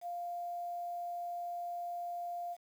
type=tone with quantisation; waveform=sine; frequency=698.5 Hz; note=F5; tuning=in tune; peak=-37 dBFS; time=0.01-2.57 s; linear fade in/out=50 ms; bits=10; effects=none